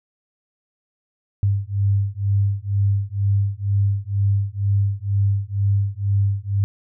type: beating tone pair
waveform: sine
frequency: 98.9 / 101 Hz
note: G2 / G#2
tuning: +16 / -48 cents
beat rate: 2.1 Hz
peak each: -20 dBFS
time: 1.43-6.64 s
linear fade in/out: 0 ms
effects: none